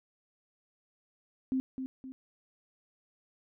sine tone with echo, 261.4 Hz, C4, 1 cent flat, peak -27 dBFS, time 1.52-1.6 s, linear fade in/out 0 ms, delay 260 ms, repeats 2, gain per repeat -7 dB, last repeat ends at 2.12 s, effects none

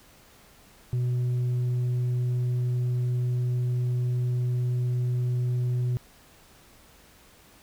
sine tone with tanh clipping, 123.6 Hz, B2, 2 cents sharp, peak -24 dBFS, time 0.93-5.97 s, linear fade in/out 0 ms, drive 3 dB, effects pink hiss -55 dBFS RMS until 7.62 s

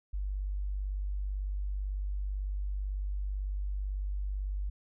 sine tone, 49.01 Hz, G1, in tune, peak -31 dBFS, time 0.13-4.7 s, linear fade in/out 10 ms, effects none

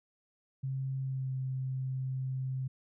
sine tone with pitch glide, 133.5 to 131.06 Hz, C3 to C3, +35 to +3 cents, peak -32 dBFS, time 0.63-2.68 s, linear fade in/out 10 ms, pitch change -32 cents, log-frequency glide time 1-1.34 s, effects none

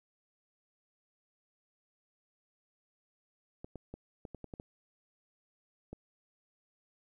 clicks, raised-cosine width 2 ms, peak -30 dBFS, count 9, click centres 3.645 / 3.757 / 3.94 / 4.252 / 4.347 / 4.443 / 4.538 / 4.599 / 5.93 s, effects 12-bit

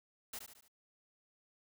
white noise with echo, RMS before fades -44 dBFS, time 0.33-0.39 s, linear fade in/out 5 ms, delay 73 ms, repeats 4, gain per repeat -6 dB, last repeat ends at 0.682 s, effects none

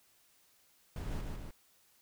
brown noise with echo, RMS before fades -39 dBFS, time 0.96-1.21 s, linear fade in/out 2 ms, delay 150 ms, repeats 2, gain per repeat -3 dB, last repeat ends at 1.51 s, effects white hiss -68 dBFS RMS until 2.01 s

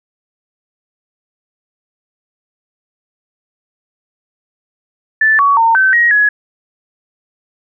sine tone with pitch steps, 1756 / 1125 / 912 / 1538 / 1890 / 1682 Hz, A6 / C#6 / A#5 / G6 / A#6 / G#6, -4 / +25 / -38 / -33 / +23 / +22 cents, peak -7 dBFS, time 5.21-6.29 s, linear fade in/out 5 ms, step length 180 ms, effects none

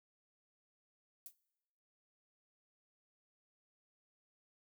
violet noise with exponential decay, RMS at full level -45 dBFS, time 1.26-1.35 s, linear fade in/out 1 ms, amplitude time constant 19 ms, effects noise-tail reverb RT60 1.0 s tail -22 dB re dry

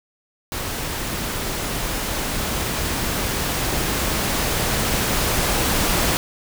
pink noise with level ramp, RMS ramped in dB -27 to -19 dBFS, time 0.52-6.17 s, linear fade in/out 0 ms, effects none

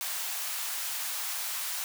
white high-pass noise, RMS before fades -34 dBFS, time 0.01-1.84 s, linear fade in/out 0 ms, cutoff 700 Hz, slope 24 dB/octave, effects none

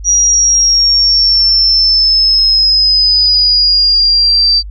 sine exponential sweep, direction down, 5770 to 4654 Hz, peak -6 dBFS, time 0.04-4.63 s, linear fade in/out 50 ms, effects added 50 Hz sine -23 dBFS peak until 4.7 s

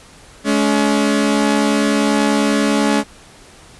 sawtooth tone pair together, 212.3 / 282.6 Hz, G#3 / C#4, +38 / +34 cents, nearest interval perfect fourth, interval 496 cents, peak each -12 dBFS, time 0.44-3.04 s, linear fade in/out 50 ms, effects pink hiss -43 dBFS RMS until 3.79 s + resampled to 24000 Hz

